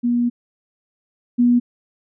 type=tone pair in turn; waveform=sine; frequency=240.3 / 242.4 Hz; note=B3 / B3; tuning=-47 / -32 cents; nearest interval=unison; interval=15 cents; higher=second; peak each=-15 / -11 dBFS; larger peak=second; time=0.03-0.3 / 1.38-1.6 s; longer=first; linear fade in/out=20 ms; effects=none